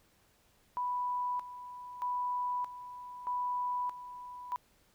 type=tone with tremolo; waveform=sine; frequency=987.8 Hz; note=B5; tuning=in tune; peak=-31 dBFS; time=0.77-4.56 s; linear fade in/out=0 ms; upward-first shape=square; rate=0.8 Hz; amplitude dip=75%; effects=pink hiss -68 dBFS RMS until 4.94 s